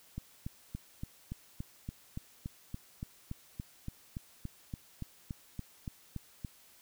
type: click train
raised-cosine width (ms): 5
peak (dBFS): -26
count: 23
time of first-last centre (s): 0.18-6.448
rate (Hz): 3.51
effects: white hiss -61 dBFS RMS until 6.81 s